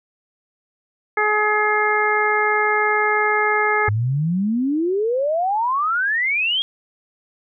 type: harmonic tone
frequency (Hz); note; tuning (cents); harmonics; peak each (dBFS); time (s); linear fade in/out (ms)
423; G#4; +32; 1 / 2 / 3 / 4 / 5; -22 / -22 / -22 / -22 / -22; 1.17-3.89; 5
type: exponential sweep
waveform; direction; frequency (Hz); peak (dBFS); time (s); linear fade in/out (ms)
sine; up; 99.3 to 3299; -17; 3.88-6.62; 0
effects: none